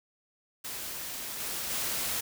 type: noise with level steps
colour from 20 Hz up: white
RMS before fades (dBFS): -38 / -35 / -32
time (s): 0.64-2.21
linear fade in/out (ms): 10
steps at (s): 1.4 / 1.7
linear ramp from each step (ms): 2
effects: none